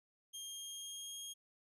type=tone with pitch glide; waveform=20% pulse; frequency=3214 to 3255 Hz; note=G7 to G#7; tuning=+43 to -36 cents; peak=-39 dBFS; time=0.33-1.34 s; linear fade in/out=20 ms; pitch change=+21 cents; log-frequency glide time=0.44-1.16 s; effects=none